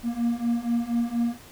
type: beating tone pair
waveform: triangle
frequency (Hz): 233.1 / 237.3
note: A#3 / A#3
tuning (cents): 0 / +31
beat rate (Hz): 4.2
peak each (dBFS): -25 / -23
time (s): 0.03-1.38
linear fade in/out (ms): 50
effects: pink hiss -48 dBFS RMS until 1.51 s